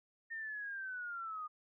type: linear sweep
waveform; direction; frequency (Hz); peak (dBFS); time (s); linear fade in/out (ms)
sine; down; 1834 to 1217; -40; 0.3-1.48; 20
effects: none